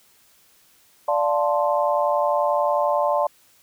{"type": "chord", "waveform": "sine", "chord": "D minor seventh", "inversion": "none", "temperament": "equal", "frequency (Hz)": [587.3, 698.5, 880, 1046.5], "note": ["D5", "F5", "A5", "C6"], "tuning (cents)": [0, 0, 0, 0], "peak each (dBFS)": [-21, -25, -24, -25], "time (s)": [1.08, 3.27], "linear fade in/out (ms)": 5, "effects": ["white hiss -57 dBFS RMS until 3.62 s"]}